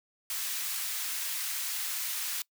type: high-pass noise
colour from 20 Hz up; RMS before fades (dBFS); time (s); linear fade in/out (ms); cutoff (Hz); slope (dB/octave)
white; -34; 0.3-2.42; 2; 1400; 12
effects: noise-tail reverb RT60 0.1 s tail -23 dB re dry